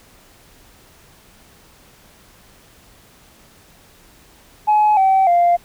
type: tone with pitch steps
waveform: sine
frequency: 847 / 767.8 / 696 Hz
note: G#5 / G5 / F5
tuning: +34 / -36 / -6 cents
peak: -9 dBFS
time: 4.67-5.57 s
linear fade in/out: 20 ms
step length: 300 ms
effects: tanh soft clip ceiling -8 dBFS + pink hiss -49 dBFS RMS until 5.64 s